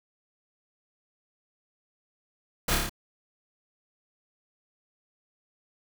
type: noise with echo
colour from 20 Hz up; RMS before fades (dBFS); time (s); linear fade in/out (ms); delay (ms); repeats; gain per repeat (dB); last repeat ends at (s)
pink; -26; 2.68-2.75; 5; 29; 5; -2; 2.895
effects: none